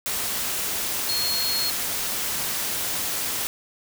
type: tone in noise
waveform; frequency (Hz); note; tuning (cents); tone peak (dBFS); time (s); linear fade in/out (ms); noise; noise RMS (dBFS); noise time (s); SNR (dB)
sine; 4289; C8; +42; -24; 1.09-1.7; 0; white; -27; 0.06-3.47; 0
effects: none